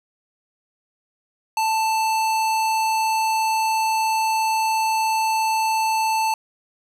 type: tone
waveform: square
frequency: 883 Hz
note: A5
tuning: 6 cents sharp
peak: -19 dBFS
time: 1.57-6.34 s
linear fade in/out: 2 ms
effects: low-pass 12000 Hz 12 dB/octave + 8-bit